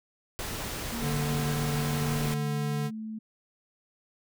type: noise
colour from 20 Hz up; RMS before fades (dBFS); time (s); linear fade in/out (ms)
pink; -35; 0.39-2.34; 0
type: tone with pitch glide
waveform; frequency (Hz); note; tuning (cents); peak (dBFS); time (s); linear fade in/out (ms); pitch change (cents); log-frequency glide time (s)
sine; 233.1 to 218.7; A#3 to A3; 0 to -10; -34; 0.92-3.19; 10; -110; 2.17-2.45
type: tone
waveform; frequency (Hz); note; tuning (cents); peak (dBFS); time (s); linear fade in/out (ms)
square; 146.83; D3; 0; -29; 1-2.91; 50
effects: none